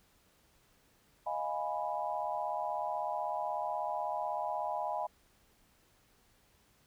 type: chord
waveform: sine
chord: F half-diminished seventh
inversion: third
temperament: equal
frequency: 622.3 / 698.5 / 830.6 / 987.8 Hz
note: Eb5 / F5 / Ab5 / Cb6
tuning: 0 / 0 / 0 / 0 cents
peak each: -39 / -39 / -37 / -39 dBFS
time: 1.26-5.07 s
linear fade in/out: 10 ms
effects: pink hiss -68 dBFS RMS until 6.86 s